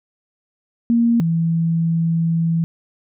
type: tone pair in turn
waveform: sine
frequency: 233.8 / 165.32 Hz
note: A#3 / E3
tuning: +5 / +5 cents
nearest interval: tritone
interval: 600 cents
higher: first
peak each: -12 / -15 dBFS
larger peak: first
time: 0.9-1.2 / 1.2-2.64 s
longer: second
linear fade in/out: 0 ms
effects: none